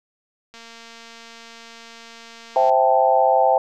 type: click train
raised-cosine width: 0.2 ms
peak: -25 dBFS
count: 497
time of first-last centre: 0.54-2.697 s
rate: 230 Hz
type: chord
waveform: sine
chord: A minor seventh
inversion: first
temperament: equal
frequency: 523.3 / 659.3 / 784 / 880 Hz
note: C5 / E5 / G5 / A5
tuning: 0 / 0 / 0 / 0 cents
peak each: -19 / -19 / -17 / -21 dBFS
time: 2.56-3.58 s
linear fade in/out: 2 ms
effects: none